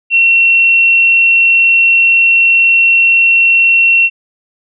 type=tone; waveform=sine; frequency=2721 Hz; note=F7; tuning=46 cents flat; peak=-5 dBFS; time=0.1-4.1 s; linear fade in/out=50 ms; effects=none